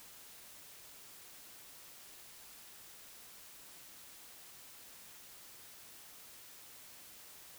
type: silence
effects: white hiss -55 dBFS RMS until 7.58 s